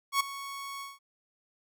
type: tone with ADSR envelope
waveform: sawtooth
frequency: 1108.7 Hz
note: C#6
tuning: in tune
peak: -18 dBFS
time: 0.12-0.99 s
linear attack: 82 ms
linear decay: 9 ms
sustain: -16 dB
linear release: 180 ms
effects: none